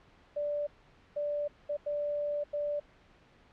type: tone bursts at uneven times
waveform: sine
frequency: 586 Hz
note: D5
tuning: 4 cents flat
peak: -30 dBFS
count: 5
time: 0.36-0.67 / 1.16-1.48 / 1.69-1.77 / 1.86-2.44 / 2.53-2.8 s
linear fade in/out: 10 ms
effects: pink hiss -61 dBFS RMS until 3.52 s + low-pass 3000 Hz 12 dB/octave